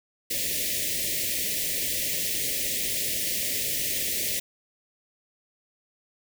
white band-stop noise, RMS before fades -28 dBFS, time 0.3-4.4 s, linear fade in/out 10 ms, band 640 to 1800 Hz, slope 96 dB/octave, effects none

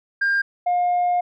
sine tone pair in turn, 1602 / 711.7 Hz, G6 / F5, +37 / +33 cents, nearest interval octave + major second, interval 1404 cents, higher first, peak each -15 dBFS, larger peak neither, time 0.21-0.42 / 0.66-1.21 s, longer second, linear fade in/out 10 ms, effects tanh soft clip ceiling -15 dBFS

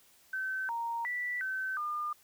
sine tone with pitch steps, 1536 / 930 / 1965 / 1535 / 1207 Hz, G6 / A#5 / B6 / G6 / D6, -36 / -4 / -9 / -37 / +47 cents, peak -32 dBFS, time 0.33-2.13 s, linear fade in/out 5 ms, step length 360 ms, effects white hiss -63 dBFS RMS until 2.23 s

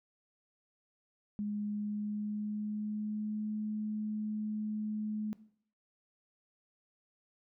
sine tone with pitch glide, 207.7 to 213.3 Hz, G#3 to G#3, 0 to +46 cents, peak -33 dBFS, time 1.39-5.33 s, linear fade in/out 0 ms, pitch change +46 cents, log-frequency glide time 1.62-3.51 s, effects noise-tail reverb RT60 0.6 s tail -18 dB re dry

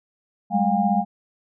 sine tone cluster, 194.1 / 210.7 / 713 / 806 Hz, G3 / G#3 / F5 / G5, -17 / +25 / +36 / +48 cents, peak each -23 dBFS, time 0.5-1.05 s, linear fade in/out 50 ms, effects none

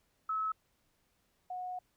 sine tone pair in turn, 1294 / 729.8 Hz, E6 / F#5, -32 / -24 cents, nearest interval minor seventh, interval 992 cents, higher first, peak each -31 / -37 dBFS, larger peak first, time 0.29-0.52 / 1.5-1.79 s, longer second, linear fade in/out 5 ms, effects pink hiss -75 dBFS RMS until 1.96 s

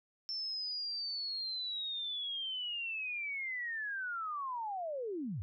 sine linear sweep, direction down, 5370 to 80 Hz, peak -36 dBFS, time 0.29-5.42 s, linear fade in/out 0 ms, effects none

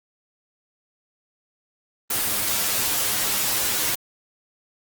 white noise with comb filter, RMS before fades -23 dBFS, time 2.1-3.95 s, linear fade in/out 5 ms, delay 9.6 ms, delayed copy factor +0.95, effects Opus 24 kbps

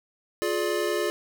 square chord, D diminished, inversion first, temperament just, 352.4 / 422.9 / 587.3 Hz, F4 / Ab4 / D5, +16 / +31 / 0 cents, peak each -29 / -29 / -31 dBFS, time 0.42-1.1 s, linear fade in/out 0 ms, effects none

